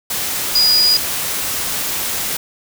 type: tone in noise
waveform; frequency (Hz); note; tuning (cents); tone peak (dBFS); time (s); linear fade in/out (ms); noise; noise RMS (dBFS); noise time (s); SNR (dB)
sine; 4909; D#8; -24; -10; 0.55-0.97; 5; white; -21; 0.1-2.37; +8
effects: none